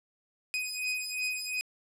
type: beating tone pair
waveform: sawtooth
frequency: 2500 / 2502.8 Hz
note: D#7 / D#7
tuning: +8 / +10 cents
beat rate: 2.8 Hz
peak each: -31 dBFS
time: 0.54-1.61 s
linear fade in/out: 0 ms
effects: low-pass 12000 Hz 12 dB/octave